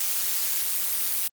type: noise with amplitude modulation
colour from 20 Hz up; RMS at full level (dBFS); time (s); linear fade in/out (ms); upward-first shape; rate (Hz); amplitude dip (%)
blue; -22; 0-1.28; 5; sine; 188; 80
effects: Opus 48 kbps